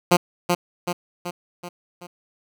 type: tone with echo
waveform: 10% pulse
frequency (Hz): 176.1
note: F3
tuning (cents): +15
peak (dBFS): -4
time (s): 0.11-0.17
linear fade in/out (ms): 10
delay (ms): 380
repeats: 5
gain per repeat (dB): -5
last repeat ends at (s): 2.07
effects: none